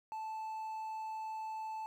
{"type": "tone with quantisation", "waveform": "triangle", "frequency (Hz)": 877, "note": "A5", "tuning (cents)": -6, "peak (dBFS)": -37, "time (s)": [0.12, 1.86], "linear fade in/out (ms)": 0, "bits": 11, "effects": []}